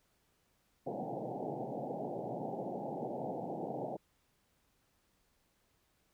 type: band-pass noise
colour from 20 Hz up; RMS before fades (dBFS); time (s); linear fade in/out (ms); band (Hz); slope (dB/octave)
white; -40; 0.86-3.97; 10; 120 to 840; 96
effects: pink hiss -75 dBFS RMS until 6.13 s